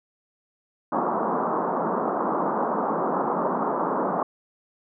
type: band-pass noise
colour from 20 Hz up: white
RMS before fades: -25 dBFS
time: 0.92-4.23 s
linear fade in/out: 2 ms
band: 170 to 1200 Hz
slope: 48 dB/octave
effects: none